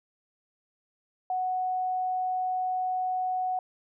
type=tone; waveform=sine; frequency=740 Hz; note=F#5; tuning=in tune; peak=-26 dBFS; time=1.3-3.59 s; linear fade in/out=2 ms; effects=none